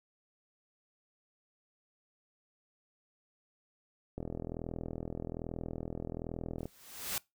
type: click train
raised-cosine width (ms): 2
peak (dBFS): -25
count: 103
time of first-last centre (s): 4.18-6.656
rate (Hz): 41.2
type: noise with exponential growth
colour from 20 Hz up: white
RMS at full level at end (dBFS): -33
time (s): 6.58-7.18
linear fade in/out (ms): 2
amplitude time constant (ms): 130
effects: noise-tail reverb RT60 0.2 s tail -23 dB re dry